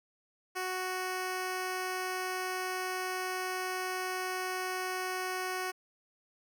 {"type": "tone", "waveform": "10% pulse", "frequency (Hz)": 370, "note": "F#4", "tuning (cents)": 0, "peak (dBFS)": -25, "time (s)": [0.55, 5.72], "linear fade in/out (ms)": 20, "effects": []}